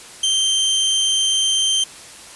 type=tone; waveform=sawtooth; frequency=3136 Hz; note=G7; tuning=in tune; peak=-12 dBFS; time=0.23-1.84 s; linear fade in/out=5 ms; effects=white hiss -39 dBFS RMS until 2.35 s + resampled to 24000 Hz